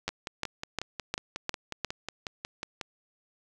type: two click trains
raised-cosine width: 0.2 ms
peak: -17 / -12 dBFS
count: 16 / 6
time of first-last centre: 0.09-2.812 / 0.08-1.847 s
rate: 5.51 / 2.83 Hz
effects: none